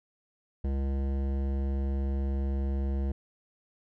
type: tone with hard clipping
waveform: sine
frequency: 68.1 Hz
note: C#2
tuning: 30 cents flat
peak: -29 dBFS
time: 0.64-3.12 s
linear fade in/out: 5 ms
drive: 15 dB
effects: none